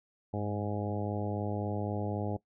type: harmonic tone with a mistuned harmonic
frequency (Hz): 103.83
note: G#2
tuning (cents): 0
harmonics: 1 / 2 / 3 / 4 / 5 / 6 / 7 / 8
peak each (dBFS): -35 / -38 / -40 / -41 / -42 / -43 / -43 / -44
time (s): 0.33-2.37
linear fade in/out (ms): 10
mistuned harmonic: 1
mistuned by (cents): -44
effects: noise-tail reverb RT60 0.1 s tail -18 dB re dry